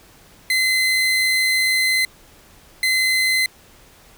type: tone pair in turn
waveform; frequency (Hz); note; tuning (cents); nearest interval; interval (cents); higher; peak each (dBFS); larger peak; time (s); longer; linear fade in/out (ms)
30% pulse; 2051 / 2051; C7 / C7; -35 / -35; unison; 0; neither; -13; neither; 0.5-2.05 / 2.83-3.46; first; 2
effects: pink hiss -49 dBFS RMS until 4.17 s